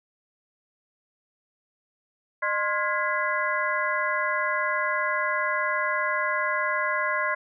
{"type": "tone cluster", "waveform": "sine", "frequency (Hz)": [610, 1055, 1421, 1658, 2010], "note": ["D#5", "C6", "F6", "G#6", "B6"], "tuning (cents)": [-34, 14, 30, -3, 30], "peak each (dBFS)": [-31, -28, -31, -29, -30], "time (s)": [2.42, 7.35], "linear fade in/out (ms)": 10, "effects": []}